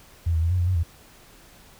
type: tone with pitch steps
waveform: sine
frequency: 84.2 / 80.5 / 83.7 / 90.9 / 87.4 / 92.5 / 83.4 Hz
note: E2 / E2 / E2 / F#2 / F2 / F#2 / E2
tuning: +37 / -41 / +27 / -30 / +2 / 0 / +21 cents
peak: -19 dBFS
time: 0.26-0.834 s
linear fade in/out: 10 ms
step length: 82 ms
effects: pink hiss -51 dBFS RMS until 1.79 s